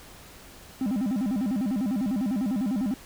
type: tone with vibrato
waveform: triangle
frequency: 229.9 Hz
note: A#3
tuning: 24 cents flat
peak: -22 dBFS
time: 0.81-2.94 s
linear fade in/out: 2 ms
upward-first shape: square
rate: 10 Hz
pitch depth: 230 cents each way
effects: pink hiss -48 dBFS RMS until 3.05 s